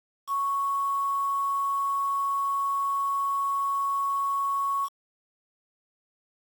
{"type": "tone with quantisation", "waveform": "sine", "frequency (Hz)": 1108.7, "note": "C#6", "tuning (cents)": 0, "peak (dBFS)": -24, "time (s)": [0.27, 4.89], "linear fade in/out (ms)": 50, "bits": 7, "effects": ["AAC 64 kbps"]}